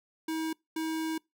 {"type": "tone bursts at uneven times", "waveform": "square", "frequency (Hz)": 319.8, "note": "D#4", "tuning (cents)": 48, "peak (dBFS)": -31, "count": 2, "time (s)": [[0.28, 0.53], [0.76, 1.18]], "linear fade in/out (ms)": 5, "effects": ["noise-tail reverb RT60 0.2 s tail -25 dB re dry"]}